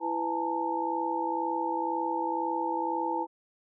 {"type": "tone cluster", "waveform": "sine", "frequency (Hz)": [333.1, 499.4, 848, 910], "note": ["E4", "B4", "G#5", "A#5"], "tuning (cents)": [18, 19, 36, -42], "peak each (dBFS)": [-33, -37, -33, -31], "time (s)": [0, 3.27], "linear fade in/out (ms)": 50, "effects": []}